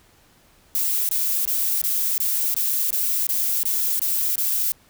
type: noise bursts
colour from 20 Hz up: violet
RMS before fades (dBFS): -22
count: 11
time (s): 0.75-4.72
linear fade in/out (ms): 0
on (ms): 340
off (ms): 23
effects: pink hiss -56 dBFS RMS until 4.89 s